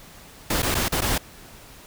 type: noise with dropouts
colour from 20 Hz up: pink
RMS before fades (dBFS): -23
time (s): 0.5-1.18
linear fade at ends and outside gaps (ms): 5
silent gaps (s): 0.622-0.628 / 0.745-0.75 / 0.884-0.921 / 1.008-1.018
effects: pink hiss -46 dBFS RMS until 1.86 s